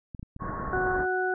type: clicks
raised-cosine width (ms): 5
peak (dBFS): -26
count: 8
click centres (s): 0.148 / 0.195 / 0.229 / 0.364 / 0.422 / 0.497 / 0.599 / 0.679
type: low-pass noise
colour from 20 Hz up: pink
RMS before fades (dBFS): -35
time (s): 0.39-1.07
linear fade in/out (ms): 50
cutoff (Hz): 1800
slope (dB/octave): 96
type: tone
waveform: sine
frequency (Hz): 1100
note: C#6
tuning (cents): -14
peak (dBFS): -35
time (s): 0.4-0.97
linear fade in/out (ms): 10
type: harmonic tone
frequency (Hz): 370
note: F#4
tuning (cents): 0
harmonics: 1 / 2 / 4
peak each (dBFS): -28 / -30 / -29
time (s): 0.73-1.34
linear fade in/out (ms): 2
effects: none